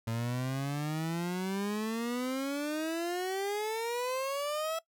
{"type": "exponential sweep", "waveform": "30% pulse", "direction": "up", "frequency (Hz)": [112.1, 659.3], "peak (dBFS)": -29, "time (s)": [0.07, 4.79], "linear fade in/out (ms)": 5, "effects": ["noise-tail reverb RT60 0.1 s tail -19 dB re dry"]}